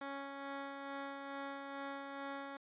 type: tone with tremolo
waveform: 10% pulse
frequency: 277.2 Hz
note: C#4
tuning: in tune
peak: -33 dBFS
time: 0.01-2.57 s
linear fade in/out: 5 ms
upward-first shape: sine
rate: 2.3 Hz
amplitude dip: 35%
effects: resampled to 8000 Hz